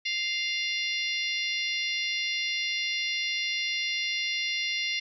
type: harmonic tone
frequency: 698.5 Hz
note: F5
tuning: in tune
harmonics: 3 / 4 / 5 / 6 / 7 / 8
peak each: -31 / -33 / -35 / -37 / -38 / -39 dBFS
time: 0.05-5 s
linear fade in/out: 10 ms
effects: none